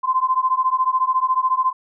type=beating tone pair; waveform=sine; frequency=1028 / 1042 Hz; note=C6 / C6; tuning=-31 / -7 cents; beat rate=14 Hz; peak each=-19 dBFS; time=0.03-1.73 s; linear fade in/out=20 ms; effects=none